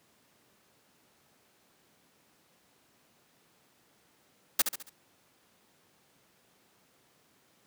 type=noise with echo; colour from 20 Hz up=white; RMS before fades=-23 dBFS; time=4.59-4.62 s; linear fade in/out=5 ms; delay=69 ms; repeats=4; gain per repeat=-7 dB; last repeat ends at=4.896 s; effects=pink hiss -66 dBFS RMS until 7.66 s + high-pass 150 Hz 12 dB/octave